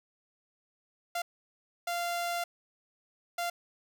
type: tone bursts at uneven times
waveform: sawtooth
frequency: 693 Hz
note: F5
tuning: 14 cents flat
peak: -27 dBFS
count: 3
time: 1.15-1.22 / 1.87-2.44 / 3.38-3.5 s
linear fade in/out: 5 ms
effects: none